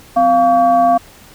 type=tone with frequency modulation; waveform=sine; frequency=696 Hz; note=F5; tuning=6 cents flat; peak=-8 dBFS; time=0.16-0.98 s; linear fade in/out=10 ms; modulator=439 Hz; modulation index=0.59; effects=pink hiss -42 dBFS RMS until 1.34 s